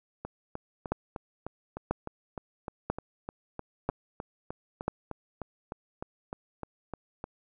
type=two click trains; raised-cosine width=1 ms; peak=-13 / -22 dBFS; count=5 / 24; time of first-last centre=0.92-4.88 / 0.25-7.241 s; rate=1.01 / 3.29 Hz; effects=none